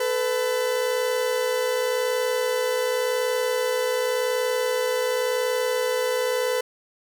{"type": "tone pair together", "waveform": "40% pulse", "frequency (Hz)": [440.1, 501], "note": ["A4", "B4"], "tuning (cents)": [0, 25], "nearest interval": "major second", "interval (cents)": 225, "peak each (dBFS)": [-27, -22], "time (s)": [0, 6.61], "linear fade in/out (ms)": 5, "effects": []}